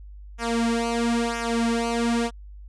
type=tone with flanger; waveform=sawtooth; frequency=233.1 Hz; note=A#3; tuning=in tune; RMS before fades=-24 dBFS; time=0.38-2.31 s; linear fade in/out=50 ms; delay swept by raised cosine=0.23 to 3.73 ms; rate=1 Hz; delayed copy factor=-0.9; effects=added 50 Hz sine -39 dBFS peak until 2.68 s + resampled to 22050 Hz